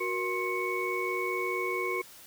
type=tone cluster; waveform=sine; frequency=369 / 473.5 / 1062 / 2223 Hz; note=F#4 / A#4 / C6 / C#7; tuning=-5 / +27 / +25 / +4 cents; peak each=-33 / -36 / -35 / -33 dBFS; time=0-2.02 s; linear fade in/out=10 ms; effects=white hiss -51 dBFS RMS until 2.26 s